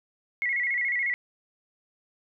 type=tone with vibrato; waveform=sine; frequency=2057 Hz; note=C7; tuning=30 cents flat; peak=-24 dBFS; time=0.42-1.14 s; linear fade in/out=0 ms; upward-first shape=square; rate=14 Hz; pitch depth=88 cents each way; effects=none